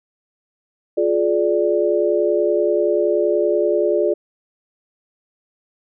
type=chord; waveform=sine; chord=D diminished; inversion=first; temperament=just; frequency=352.4 / 422.9 / 587.3 Hz; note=F4 / Ab4 / D5; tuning=+16 / +31 / 0 cents; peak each=-19 dBFS; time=0.97-4.14 s; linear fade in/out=10 ms; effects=none